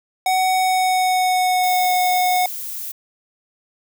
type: tone with pitch glide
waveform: square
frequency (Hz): 748 to 729.7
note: F#5 to F#5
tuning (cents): +19 to -24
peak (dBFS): -16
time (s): 0.26-2.46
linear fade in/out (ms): 2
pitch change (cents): -43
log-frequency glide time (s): 0.51-1.93
type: noise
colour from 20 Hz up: violet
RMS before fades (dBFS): -29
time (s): 1.63-2.92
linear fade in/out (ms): 10
effects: none